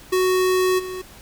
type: tone with level steps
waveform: square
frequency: 370.4 Hz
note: F#4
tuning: 2 cents sharp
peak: -17 / -29 dBFS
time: 0.12-1.02 s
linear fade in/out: 10 ms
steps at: 0.78 s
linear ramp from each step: 20 ms
effects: added 50 Hz sine -51 dBFS peak until 1.21 s + pink hiss -45 dBFS RMS until 1.21 s